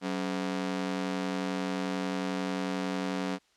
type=ring-modulated tone; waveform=sawtooth; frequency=233.1 Hz; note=A#3; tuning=in tune; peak=-23 dBFS; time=0.01-3.39 s; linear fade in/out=50 ms; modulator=45.6 Hz; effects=white hiss -67 dBFS RMS until 3.56 s + low-pass 6000 Hz 12 dB/octave